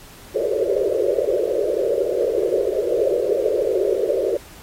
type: band-pass noise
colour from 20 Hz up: pink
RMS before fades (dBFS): -20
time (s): 0.34-4.38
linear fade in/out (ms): 20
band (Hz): 360 to 600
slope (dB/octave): 96
effects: pink hiss -44 dBFS RMS until 4.62 s + AAC 48 kbps